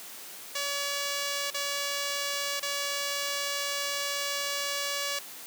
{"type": "tone with dropouts", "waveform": "5% pulse", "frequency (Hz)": 568, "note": "C#5", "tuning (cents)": 42, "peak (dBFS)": -18, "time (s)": [0.55, 5.19], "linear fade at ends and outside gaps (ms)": 5, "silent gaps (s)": [[1.504, 1.543], [2.598, 2.627]], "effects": ["white hiss -44 dBFS RMS until 5.46 s", "high-pass 200 Hz 12 dB/octave"]}